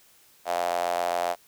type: tone with high-pass filter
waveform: sawtooth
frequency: 87.5 Hz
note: F2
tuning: 4 cents sharp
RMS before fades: -27 dBFS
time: 0.45-1.36 s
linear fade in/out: 50 ms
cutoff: 680 Hz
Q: 5.9
effects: white hiss -58 dBFS RMS until 1.47 s